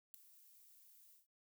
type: noise with ADSR envelope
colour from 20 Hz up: violet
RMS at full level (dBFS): -45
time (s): 0.14-1.27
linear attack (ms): 3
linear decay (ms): 4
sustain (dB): -20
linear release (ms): 140
effects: noise-tail reverb RT60 0.1 s tail -25 dB re dry